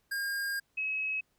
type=tone pair in turn; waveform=square / sine; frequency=1615 / 2564 Hz; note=G#6 / E7; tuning=-49 / -49 cents; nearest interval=minor sixth; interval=800 cents; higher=second; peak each=-32 / -30 dBFS; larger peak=second; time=0.11-0.6 / 0.77-1.21 s; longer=first; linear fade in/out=10 ms; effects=pink hiss -74 dBFS RMS until 1.38 s